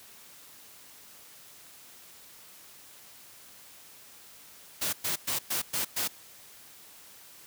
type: noise bursts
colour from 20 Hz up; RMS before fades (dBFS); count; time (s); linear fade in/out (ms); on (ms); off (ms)
white; -30; 6; 4.81-6.08; 10; 120; 110
effects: white hiss -52 dBFS RMS until 7.46 s + high-pass 60 Hz 12 dB/octave